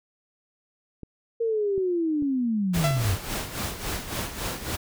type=clicks; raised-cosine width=3 ms; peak=-25 dBFS; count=6; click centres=1.033 / 1.779 / 2.224 / 2.908 / 2.969 / 3.166 s
type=linear sweep; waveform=sine; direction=down; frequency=466.2 to 85.2 Hz; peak=-22 dBFS; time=1.4-3.16 s; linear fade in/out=10 ms
type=noise with tremolo; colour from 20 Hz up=pink; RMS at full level=-29 dBFS; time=2.73-4.77 s; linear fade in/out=20 ms; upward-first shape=sine; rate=3.6 Hz; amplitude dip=65%
type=tone with exponential decay; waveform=sawtooth; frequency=671 Hz; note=E5; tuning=31 cents sharp; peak=-18 dBFS; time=2.84-3.26 s; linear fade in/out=0 ms; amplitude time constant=91 ms
effects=none